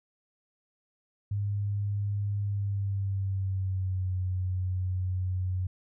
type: tone with pitch glide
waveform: sine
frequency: 101.7 to 92.19 Hz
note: G#2 to F#2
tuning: -36 to -6 cents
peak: -27 dBFS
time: 1.31-5.67 s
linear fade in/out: 5 ms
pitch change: -170 cents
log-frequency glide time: 2.4-4.16 s
effects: none